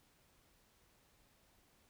silence, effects pink hiss -71 dBFS RMS until 1.89 s

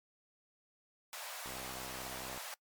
pink high-pass noise, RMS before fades -45 dBFS, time 1.13-2.54 s, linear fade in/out 0 ms, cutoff 580 Hz, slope 48 dB/octave
click train, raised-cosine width 1 ms, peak -33 dBFS, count 60, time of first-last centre 1.46-2.376 s, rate 64.4 Hz
effects noise-tail reverb RT60 0.1 s tail -23 dB re dry + MP3 96 kbps

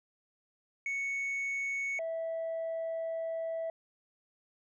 sine tone pair in turn, 2217 / 655.3 Hz, C#7 / E5, 0 / -10 cents, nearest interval octave + major sixth, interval 2110 cents, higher first, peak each -29 / -31 dBFS, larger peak first, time 0.86-1.99 / 1.99-3.7 s, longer second, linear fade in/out 2 ms, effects tanh soft clip ceiling -31 dBFS

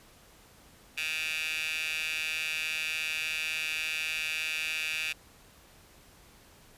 15% pulse tone with high-pass filter, 156.6 Hz, D#3, 11 cents sharp, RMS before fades -33 dBFS, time 0.97-5.13 s, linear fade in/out 10 ms, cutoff 2500 Hz, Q 4.4, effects pink hiss -57 dBFS RMS until 6.77 s + resampled to 32000 Hz

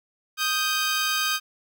15% pulse tone pair together, 1244.5 / 1568 Hz, D#6 / G6, 0 / 0 cents, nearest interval major third, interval 400 cents, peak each -19 dBFS, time 0.37-1.4 s, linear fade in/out 50 ms, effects none

